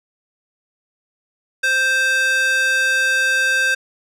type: tone with high-pass filter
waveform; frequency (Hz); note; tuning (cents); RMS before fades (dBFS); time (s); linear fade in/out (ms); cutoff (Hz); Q
square; 523.3; C5; 0; -17; 1.63-3.75; 10; 1600; 2.4
effects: low-pass 10000 Hz 12 dB/octave